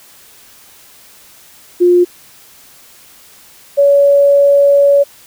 sine tone pair in turn, 354.3 / 564.9 Hz, F4 / C#5, +25 / +33 cents, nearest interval minor sixth, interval 808 cents, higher second, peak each -5 dBFS, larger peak neither, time 1.8-2.05 / 3.77-5.04 s, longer second, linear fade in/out 20 ms, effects white hiss -42 dBFS RMS until 5.26 s

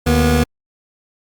25% pulse tone pair together, 76.1 / 241.6 Hz, D#2 / B3, -38 / -38 cents, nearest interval octave + minor sixth, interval 2000 cents, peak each -11 dBFS, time 0.06-0.44 s, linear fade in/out 10 ms, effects Opus 48 kbps

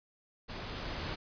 pink noise with level ramp, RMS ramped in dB -42 to -37 dBFS, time 0.48-1.16 s, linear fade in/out 20 ms, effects resampled to 11025 Hz

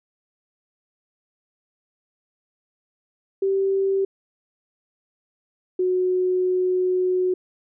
sine tone pair in turn, 388.7 / 366.9 Hz, G4 / F#4, -15 / -15 cents, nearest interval minor second, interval 100 cents, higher first, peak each -18 dBFS, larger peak neither, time 3.42-4.05 / 5.79-7.34 s, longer second, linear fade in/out 5 ms, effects none

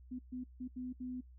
sine tone bursts at uneven times, 251.9 Hz, B3, 34 cents sharp, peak -39 dBFS, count 5, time 0.11-0.19 / 0.32-0.44 / 0.6-0.68 / 0.76-0.93 / 1-1.21 s, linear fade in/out 10 ms, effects noise-tail reverb RT60 0.1 s tail -17 dB re dry + added 62 Hz sine -54 dBFS peak until 1.38 s

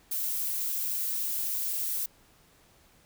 violet noise, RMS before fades -31 dBFS, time 0.11-2.06 s, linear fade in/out 5 ms, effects pink hiss -61 dBFS RMS until 3.05 s

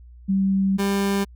sine / 30% pulse tone pair in turn, 193.6 / 198.47 Hz, G3 / G3, -21 / +22 cents, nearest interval unison, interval 43 cents, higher second, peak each -17 dBFS, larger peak neither, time 0.28-0.78 / 0.78-1.25 s, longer first, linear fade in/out 20 ms, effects added 60 Hz sine -42 dBFS peak until 1.35 s

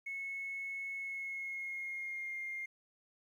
triangle tone with pitch glide, 2194 to 2117 Hz, C#7 to C7, -18 to +20 cents, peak -35 dBFS, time 0.06-2.66 s, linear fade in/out 10 ms, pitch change -62 cents, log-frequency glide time 0.95-2.37 s, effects tanh soft clip ceiling -36 dBFS + 12-bit

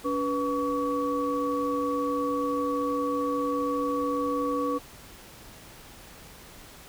sine tone cluster, 284 / 491.1 / 1131 Hz, C#4 / B4 / C#6, +42 / -10 / +34 cents, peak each -29 / -29 / -30 dBFS, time 0.04-4.79 s, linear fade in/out 20 ms, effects pink hiss -48 dBFS RMS until 6.88 s

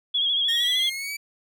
sine tone with vibrato, 3322 Hz, G#7, in tune, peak -20 dBFS, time 0.14-0.9 s, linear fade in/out 10 ms, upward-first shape sine, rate 13 Hz, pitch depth 53 cents each way
sawtooth linear sweep, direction up, 1820 to 2318 Hz, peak -26 dBFS, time 0.48-1.17 s, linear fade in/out 10 ms
effects none

